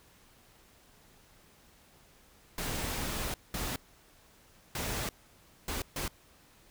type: noise bursts at uneven times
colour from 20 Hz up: pink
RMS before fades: -35 dBFS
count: 5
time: 2.58-3.34 / 3.54-3.76 / 4.75-5.09 / 5.68-5.82 / 5.96-6.08 s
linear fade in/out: 2 ms
effects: pink hiss -61 dBFS RMS until 6.7 s